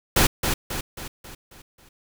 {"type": "noise with echo", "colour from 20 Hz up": "pink", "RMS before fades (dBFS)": -17, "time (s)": [0.16, 0.27], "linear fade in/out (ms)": 5, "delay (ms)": 270, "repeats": 6, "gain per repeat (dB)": -6, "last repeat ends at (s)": 1.89, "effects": []}